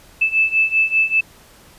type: beating tone pair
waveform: sine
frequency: 2625 / 2630.1 Hz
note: E7 / E7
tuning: -8 / -5 cents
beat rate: 5.1 Hz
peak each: -18 / -16 dBFS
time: 0.21-1.21 s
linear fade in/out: 10 ms
effects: pink hiss -47 dBFS RMS until 1.78 s + resampled to 32000 Hz